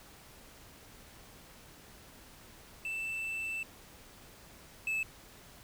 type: tone pair in turn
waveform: triangle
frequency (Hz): 2656 / 2615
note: E7 / E7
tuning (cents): +12 / -15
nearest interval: unison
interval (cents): 27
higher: first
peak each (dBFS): -33 / -29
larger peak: second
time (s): 2.85-3.63 / 4.87-5.03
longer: first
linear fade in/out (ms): 2
effects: pink hiss -55 dBFS RMS until 5.63 s